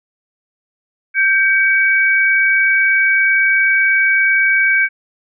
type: tone pair together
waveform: sine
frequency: 1568 / 2265 Hz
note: G6 / C#7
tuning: 0 / +37 cents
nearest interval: tritone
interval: 637 cents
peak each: -13 dBFS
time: 1.14-4.89 s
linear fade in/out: 50 ms
effects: none